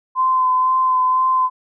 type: tone with vibrato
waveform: sine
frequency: 1028 Hz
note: C6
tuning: 31 cents flat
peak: -13 dBFS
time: 0.15-1.5 s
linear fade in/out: 50 ms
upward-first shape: sine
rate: 2 Hz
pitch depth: 16 cents each way
effects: none